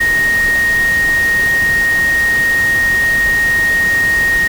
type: tone in noise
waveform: sine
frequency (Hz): 1864.7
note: A#6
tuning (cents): 0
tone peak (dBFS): -10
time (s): 0-4.48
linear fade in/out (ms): 10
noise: pink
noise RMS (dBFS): -24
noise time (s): 0-4.48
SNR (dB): +11
effects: none